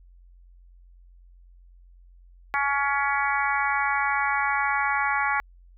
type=harmonic tone; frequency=280.8 Hz; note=C#4; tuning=22 cents sharp; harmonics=3 / 4 / 5 / 6 / 7 / 8; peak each=-27 / -28 / -29 / -30 / -30 / -31 dBFS; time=2.54-5.4 s; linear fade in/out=0 ms; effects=added 44 Hz sine -49 dBFS peak until 5.77 s